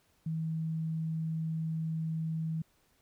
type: tone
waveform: sine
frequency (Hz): 160.6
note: E3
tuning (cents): -45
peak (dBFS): -31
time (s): 0.26-2.62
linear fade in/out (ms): 5
effects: pink hiss -70 dBFS RMS until 3.01 s